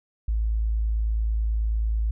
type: tone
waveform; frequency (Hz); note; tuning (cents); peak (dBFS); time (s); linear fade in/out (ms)
sine; 54.6; A1; -13; -21; 0.28-2.11; 5
effects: none